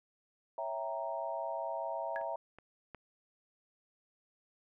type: chord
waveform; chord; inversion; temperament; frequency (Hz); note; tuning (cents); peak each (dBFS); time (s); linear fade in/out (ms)
sine; C# diminished seventh; none; equal; 554.4 / 659.3 / 784 / 932.3; C#5 / E5 / G5 / Bb5; 0 / 0 / 0 / 0; -43 / -38 / -44 / -40; 0.58-2.36; 2
type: tone with exponential decay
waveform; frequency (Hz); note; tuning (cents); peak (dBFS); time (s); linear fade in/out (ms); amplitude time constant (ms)
sine; 1669; G#6; +8; -34; 2.16-2.25; 0; 19
type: clicks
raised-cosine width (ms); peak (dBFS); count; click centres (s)
0.5; -41 / -37 / -31; 3; 2.213 / 2.586 / 2.947
effects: none